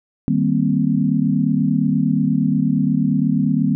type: chord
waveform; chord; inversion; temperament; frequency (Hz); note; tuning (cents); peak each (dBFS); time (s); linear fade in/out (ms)
sine; C minor seventh; first; equal; 155.56 / 196 / 233.1 / 261.6; Eb3 / G3 / Bb3 / C4; 0 / 0 / 0 / 0; -20; 0.28-3.75; 0
effects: none